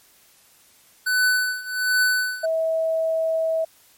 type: tone with tremolo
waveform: square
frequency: 1500 Hz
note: F#6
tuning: 23 cents sharp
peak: -16 dBFS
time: 1.06-2.46 s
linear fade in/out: 10 ms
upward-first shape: triangle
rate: 1.3 Hz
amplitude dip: 90%
type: tone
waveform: sine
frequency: 647 Hz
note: E5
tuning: 32 cents flat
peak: -19 dBFS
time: 2.43-3.65 s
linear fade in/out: 10 ms
effects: white hiss -55 dBFS RMS until 3.97 s + MP3 64 kbps